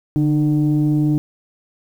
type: tone pair together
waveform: sine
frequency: 146.8 / 302.4 Hz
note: D3 / D#4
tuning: 0 / -49 cents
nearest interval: octave + minor second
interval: 1251 cents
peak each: -15 dBFS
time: 0.16-1.18 s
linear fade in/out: 0 ms
effects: tanh soft clip ceiling -9 dBFS + 8-bit